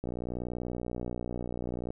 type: click train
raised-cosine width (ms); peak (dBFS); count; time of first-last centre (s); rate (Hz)
2; -22; 114; 0.04-1.905; 60.6
effects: none